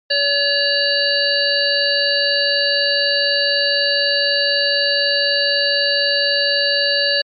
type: harmonic tone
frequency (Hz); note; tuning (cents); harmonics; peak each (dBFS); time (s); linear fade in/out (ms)
568; C#5; +42; 1 / 3 / 5 / 7 / 8; -21 / -20 / -23 / -22 / -18; 0.1-7.22; 10
effects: MP3 48 kbps